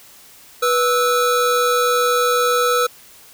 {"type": "tone pair together", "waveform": "square", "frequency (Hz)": [489.9, 1308], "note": ["B4", "E6"], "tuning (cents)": [-14, -14], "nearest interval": "octave + perfect fourth", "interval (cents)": 1700, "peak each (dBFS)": -18, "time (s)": [0.62, 2.87], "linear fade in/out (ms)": 10, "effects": ["white hiss -45 dBFS RMS until 3.33 s"]}